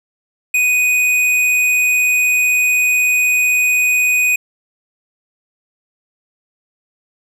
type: tone with tanh clipping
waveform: sine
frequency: 2489 Hz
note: D#7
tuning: in tune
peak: -13 dBFS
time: 0.54-4.36 s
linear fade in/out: 5 ms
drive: 14 dB
effects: none